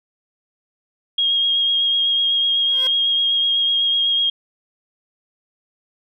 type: tone with vibrato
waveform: sine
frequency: 3260 Hz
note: G#7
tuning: 33 cents flat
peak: -15 dBFS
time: 1.18-4.3 s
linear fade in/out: 5 ms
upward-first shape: triangle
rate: 8 Hz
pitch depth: 20 cents each way
type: tone with exponential growth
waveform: 15% pulse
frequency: 516 Hz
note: C5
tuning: 24 cents flat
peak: -22 dBFS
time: 2.58-2.87 s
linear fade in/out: 1 ms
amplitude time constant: 62 ms
effects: none